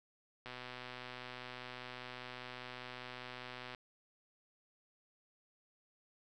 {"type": "click train", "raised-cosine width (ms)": 0.3, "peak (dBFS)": -30, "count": 412, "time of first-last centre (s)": [0.46, 3.748], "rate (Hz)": 125, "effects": []}